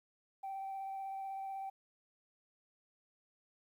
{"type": "tone with vibrato", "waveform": "sine", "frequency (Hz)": 777, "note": "G5", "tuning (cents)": -16, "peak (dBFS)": -38, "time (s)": [0.43, 1.7], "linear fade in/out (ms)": 10, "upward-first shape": "square", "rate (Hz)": 16, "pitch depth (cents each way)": 9, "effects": ["tanh soft clip ceiling -37 dBFS", "12-bit"]}